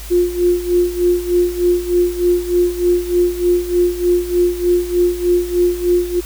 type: tone with tremolo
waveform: sine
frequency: 353.4 Hz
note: F4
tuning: 21 cents sharp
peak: -9 dBFS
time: 0.1-6.21 s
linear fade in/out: 20 ms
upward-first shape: sine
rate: 3.3 Hz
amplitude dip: 80%
effects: added 53 Hz sine -29 dBFS peak until 6.25 s + white hiss -35 dBFS RMS until 6.25 s